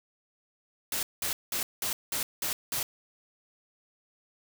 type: noise bursts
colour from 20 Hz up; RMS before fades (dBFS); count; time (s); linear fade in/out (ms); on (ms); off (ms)
white; -31; 7; 0.92-2.83; 2; 110; 190
effects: none